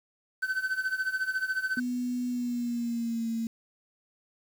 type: tone with tremolo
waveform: triangle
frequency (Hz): 1526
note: G6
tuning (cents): -47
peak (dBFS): -22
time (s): 0.42-1.8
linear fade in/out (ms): 10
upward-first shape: triangle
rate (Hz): 14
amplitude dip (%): 90
type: tone with pitch glide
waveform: sine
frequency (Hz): 246.9 to 227.7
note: B3 to A#3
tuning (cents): 0 to -40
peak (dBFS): -28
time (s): 1.77-3.47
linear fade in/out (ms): 2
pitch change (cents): -140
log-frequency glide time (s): 2.28-3.28
effects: 8-bit